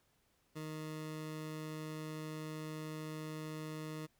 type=tone; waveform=20% pulse; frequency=155.56 Hz; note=D#3; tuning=in tune; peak=-37 dBFS; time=0.55-4.07 s; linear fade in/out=20 ms; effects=pink hiss -75 dBFS RMS until 4.19 s